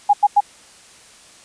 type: tone bursts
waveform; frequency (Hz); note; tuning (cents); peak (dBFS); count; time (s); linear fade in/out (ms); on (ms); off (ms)
sine; 820; G#5; -22; -8; 3; 0.09-0.406; 10; 44; 92
effects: white hiss -46 dBFS RMS until 1.44 s + resampled to 22050 Hz